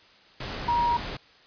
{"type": "tone in noise", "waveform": "sine", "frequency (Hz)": 950, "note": "A#5", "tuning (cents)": 33, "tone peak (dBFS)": -21, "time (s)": [0.68, 0.97], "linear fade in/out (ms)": 5, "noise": "pink", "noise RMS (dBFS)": -34, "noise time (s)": [0.4, 1.17], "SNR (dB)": 10, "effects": ["white hiss -55 dBFS RMS until 1.46 s", "resampled to 11025 Hz"]}